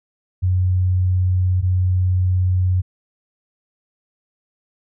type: tone pair in turn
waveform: sine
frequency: 91.7 / 91.7 Hz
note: F#2 / F#2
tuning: -15 / -15 cents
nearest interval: unison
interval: 0 cents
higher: neither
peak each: -14 dBFS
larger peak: neither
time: 0.42-1.62 / 1.62-2.82 s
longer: neither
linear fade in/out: 20 ms
effects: none